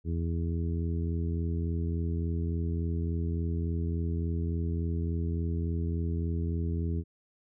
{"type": "harmonic tone", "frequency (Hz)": 83.5, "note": "E2", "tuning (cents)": 23, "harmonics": [1, 2, 3, 4, 5], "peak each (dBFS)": [-29, -35, -39, -41, -43], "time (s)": [0.04, 7.04], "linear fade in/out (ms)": 50, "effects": []}